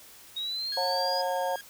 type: linear sweep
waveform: sine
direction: up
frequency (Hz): 3753 to 4988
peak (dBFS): -30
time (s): 0.36-1.22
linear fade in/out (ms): 10
type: tone with pitch glide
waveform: sawtooth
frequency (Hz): 1645 to 1629.9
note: G#6 to G#6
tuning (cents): -17 to -33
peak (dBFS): -36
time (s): 0.72-1.61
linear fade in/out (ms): 2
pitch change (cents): -16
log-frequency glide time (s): 0.85-1.44
type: harmonic tone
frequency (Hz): 180.9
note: F#3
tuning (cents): -39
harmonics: 3 / 4 / 5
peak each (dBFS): -30 / -31 / -32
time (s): 0.77-1.56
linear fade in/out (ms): 2
effects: white hiss -51 dBFS RMS until 1.69 s